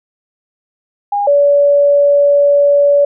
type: tone pair in turn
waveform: sine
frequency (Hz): 814 / 572.1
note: G#5 / D5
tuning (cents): -35 / -45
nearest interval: tritone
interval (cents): 610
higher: first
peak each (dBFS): -12 / -6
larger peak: second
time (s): 1.12-1.27 / 1.27-3.05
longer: second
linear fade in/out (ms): 5
effects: none